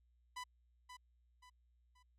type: tone with echo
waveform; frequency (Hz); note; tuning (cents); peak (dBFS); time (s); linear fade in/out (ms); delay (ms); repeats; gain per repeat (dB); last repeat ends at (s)
sawtooth; 997; B5; +16; -40; 0.36-0.44; 10; 530; 3; -8; 2.03
effects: added 60 Hz sine -70 dBFS peak until 2.18 s + low-pass 10000 Hz 12 dB/octave